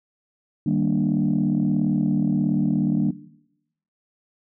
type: chord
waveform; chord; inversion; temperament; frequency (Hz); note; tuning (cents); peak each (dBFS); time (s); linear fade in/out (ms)
sine; Eb major seventh; none; equal with one note detuned; 154.49 / 196 / 233.1 / 293.7; Eb3 / G3 / Bb3 / D4; -12 / 0 / 0 / 0; -23; 0.66-3.11; 5
effects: noise-tail reverb RT60 0.8 s tail -17 dB re dry + tanh soft clip ceiling -12 dBFS